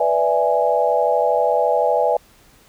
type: chord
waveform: sine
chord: E dominant seventh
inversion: second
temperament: equal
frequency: 493.9 / 587.3 / 659.3 / 830.6 Hz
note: B4 / D5 / E5 / G#5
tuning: 0 / 0 / 0 / 0 cents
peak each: -20 dBFS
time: 0-2.17 s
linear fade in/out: 5 ms
effects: pink hiss -52 dBFS RMS until 2.68 s